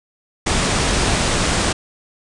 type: low-pass noise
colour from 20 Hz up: pink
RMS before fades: -18 dBFS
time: 0.46-1.73 s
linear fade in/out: 10 ms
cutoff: 9600 Hz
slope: 96 dB/octave
effects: none